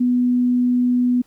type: tone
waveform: sine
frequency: 246.9 Hz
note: B3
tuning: in tune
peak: -14 dBFS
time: 0-1.22 s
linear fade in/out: 10 ms
effects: pink hiss -59 dBFS RMS until 1.26 s